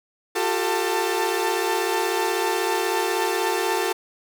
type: tone cluster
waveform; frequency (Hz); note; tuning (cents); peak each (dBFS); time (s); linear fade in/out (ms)
sawtooth; 353.9 / 390.1 / 446.5 / 889; F4 / G4 / A4 / A5; +23 / -8 / +25 / +18; -23; 0.35-3.93; 10
effects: none